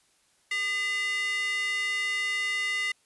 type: tone with high-pass filter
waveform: square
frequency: 404.7 Hz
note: G#4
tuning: 45 cents flat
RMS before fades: -29 dBFS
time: 0.51-2.92 s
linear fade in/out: 5 ms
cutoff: 2200 Hz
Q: 8.6
effects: white hiss -66 dBFS RMS until 3.05 s + resampled to 24000 Hz